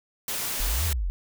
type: noise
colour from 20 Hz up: white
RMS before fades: -30 dBFS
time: 0.28-0.93 s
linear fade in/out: 2 ms
type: exponential two-way sweep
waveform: sine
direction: up then down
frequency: 34.65 to 87.31 to 38.95 Hz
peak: -24 dBFS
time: 0.6-1.1 s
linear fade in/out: 0 ms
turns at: 0.86 s
effects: none